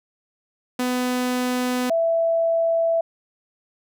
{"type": "tone pair in turn", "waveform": ["sawtooth", "sine"], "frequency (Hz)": [250, 663], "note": ["B3", "E5"], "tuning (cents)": [21, 10], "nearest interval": "octave + perfect fourth", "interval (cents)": 1689, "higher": "second", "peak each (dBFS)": -17, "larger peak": "neither", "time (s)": [[0.79, 1.9], [1.9, 3.01]], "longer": "neither", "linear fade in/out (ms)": 5, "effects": []}